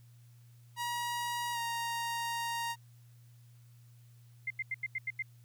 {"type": "tone with pitch glide", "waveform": "sawtooth", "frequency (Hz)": [956, 933.1], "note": ["A#5", "A#5"], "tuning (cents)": [43, 1], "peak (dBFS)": -30, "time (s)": [0.76, 2.76], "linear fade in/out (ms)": 50, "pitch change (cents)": -42, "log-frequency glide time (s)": [1.53, 1.58]}
{"type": "tone bursts", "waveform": "sine", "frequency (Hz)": 2093, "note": "C7", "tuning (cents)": 0, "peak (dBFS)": -32, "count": 7, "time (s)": [4.47, 5.224], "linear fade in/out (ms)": 5, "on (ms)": 34, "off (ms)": 86}
{"effects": ["added 119 Hz sine -55 dBFS peak until 5.44 s", "white hiss -70 dBFS RMS until 5.44 s"]}